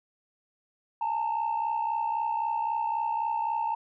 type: tone pair together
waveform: sine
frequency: 847.2 / 911 Hz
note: G#5 / A#5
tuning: +34 / -40 cents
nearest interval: minor second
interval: 126 cents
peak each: -30 / -26 dBFS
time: 1.01-3.75 s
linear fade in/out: 5 ms
effects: tanh soft clip ceiling -22 dBFS